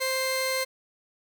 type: tone pair together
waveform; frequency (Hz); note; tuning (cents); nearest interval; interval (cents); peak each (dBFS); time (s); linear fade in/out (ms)
sawtooth; 524 / 2096; C5 / C7; +2 / +2; 2 octaves; 2400; -24 / -24; 0-0.65; 20
effects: none